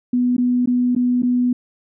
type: tone with dropouts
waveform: sine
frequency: 246.9 Hz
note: B3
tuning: in tune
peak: -14 dBFS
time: 0.13-1.53 s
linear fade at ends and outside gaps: 5 ms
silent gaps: 0.367-0.38 / 0.659-0.673 / 0.951-0.962 / 1.222-1.231 s
effects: none